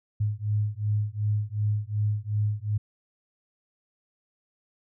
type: beating tone pair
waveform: sine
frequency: 103.83 / 106.53 Hz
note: G#2 / G#2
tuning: 0 / +45 cents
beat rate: 2.7 Hz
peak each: -27 dBFS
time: 0.2-2.78 s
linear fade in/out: 10 ms
effects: none